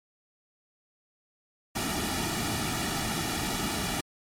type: noise with comb filter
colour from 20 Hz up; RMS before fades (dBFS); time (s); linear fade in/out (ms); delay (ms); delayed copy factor
pink; -30; 1.75-4.01; 10; 1.9; -0.75
effects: low-pass 12000 Hz 12 dB/octave + MP3 96 kbps